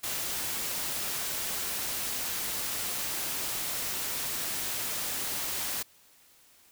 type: noise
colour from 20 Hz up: white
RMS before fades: -33 dBFS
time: 0.03-5.83 s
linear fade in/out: 10 ms
effects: white hiss -60 dBFS RMS until 6.71 s